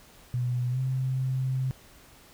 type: tone with pitch glide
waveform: sine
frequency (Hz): 123.47 to 130.66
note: B2 to C3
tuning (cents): 0 to -2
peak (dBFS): -25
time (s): 0.34-1.71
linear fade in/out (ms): 0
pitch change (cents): +98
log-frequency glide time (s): 0.7-0.79
effects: pink hiss -54 dBFS RMS until 2.33 s